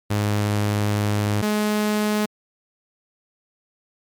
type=tone pair in turn; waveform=sawtooth; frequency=103.9 / 211.1 Hz; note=G#2 / G#3; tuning=+1 / +29 cents; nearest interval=octave; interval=1228 cents; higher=second; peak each=-15 dBFS; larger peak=neither; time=0.1-1.42 / 1.42-2.26 s; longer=first; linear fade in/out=10 ms; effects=MP3 96 kbps